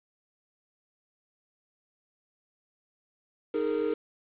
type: chord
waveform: triangle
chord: D# suspended fourth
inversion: none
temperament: equal with one note detuned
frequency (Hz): 311.1 / 415.3 / 461.6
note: D#4 / G#4 / A#4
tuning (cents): 0 / 0 / -17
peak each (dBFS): -30 / -29 / -27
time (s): 3.54-3.94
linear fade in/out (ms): 5
effects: resampled to 8000 Hz + 8-bit